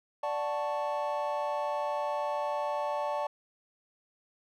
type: chord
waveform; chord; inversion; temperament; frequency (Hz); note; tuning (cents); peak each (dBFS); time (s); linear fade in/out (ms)
triangle; D major seventh; none; equal; 587.3 / 740 / 880 / 1108.7; D5 / F#5 / A5 / C#6; 0 / 0 / 0 / 0; -31 / -37 / -32 / -37; 0.23-3.27; 5
effects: none